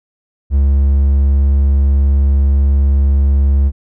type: tone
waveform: triangle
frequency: 69.3 Hz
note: C#2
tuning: in tune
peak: -6 dBFS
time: 0.5-3.72 s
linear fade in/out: 50 ms
effects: none